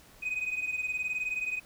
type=beating tone pair; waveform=sine; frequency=2500 / 2519 Hz; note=D#7 / D#7; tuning=+8 / +21 cents; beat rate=19 Hz; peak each=-30 / -33 dBFS; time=0.22-1.6 s; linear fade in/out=20 ms; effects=tanh soft clip ceiling -27 dBFS + pink hiss -56 dBFS RMS until 1.65 s